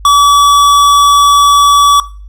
sine tone with tanh clipping, 1145 Hz, D6, 44 cents flat, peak -5 dBFS, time 0.05-2 s, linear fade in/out 2 ms, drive 18 dB, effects noise-tail reverb RT60 0.4 s tail -19 dB re dry + added 50 Hz sine -27 dBFS peak until 2.28 s

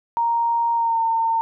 sine tone with pitch glide, 932.3 to 908.9 Hz, A#5 to A#5, 0 to -44 cents, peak -17 dBFS, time 0.17-1.41 s, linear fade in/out 0 ms, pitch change -44 cents, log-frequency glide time 0.74-1 s, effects none

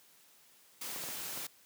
white noise, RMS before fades -41 dBFS, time 0.81-1.47 s, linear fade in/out 5 ms
clicks, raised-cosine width 1 ms, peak -32 dBFS, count 4, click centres 0.962 / 1.038 / 1.087 / 1.375 s
effects white hiss -63 dBFS RMS until 1.65 s + high-pass 100 Hz 12 dB/octave

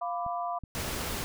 sine chord, B diminished, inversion second, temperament equal with one note detuned, 698.5 / 995.2 / 1174.7 Hz, F5 / B5 / D6, 0 / +13 / 0 cents, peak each -32 / -36 / -37 dBFS, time 0.01-0.59 s, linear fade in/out 10 ms
clicks, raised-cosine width 5 ms, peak -32 / -30 dBFS, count 2, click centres 0.264 / 0.637 s
pink noise, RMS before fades -34 dBFS, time 0.75-1.24 s, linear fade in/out 0 ms
effects none

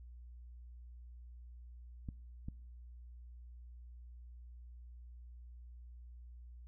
clicks, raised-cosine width 5 ms, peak -30 dBFS, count 2, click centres 2.088 / 2.485 s, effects noise-tail reverb RT60 0.8 s tail -24 dB re dry + added 60 Hz sine -50 dBFS peak until 6.67 s

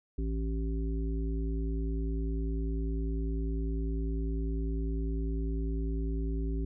harmonic tone, 55 Hz, A1, in tune, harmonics 1 / 3 / 5 / 7, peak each -30 / -40 / -39 / -42 dBFS, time 0.18-6.65 s, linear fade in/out 5 ms, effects none

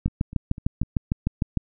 two click trains, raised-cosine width 5 ms, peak -24 / -9 dBFS, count 4 / 11, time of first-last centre 0.08-0.832 / 0.06-1.573 s, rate 3.99 / 6.61 Hz, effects none

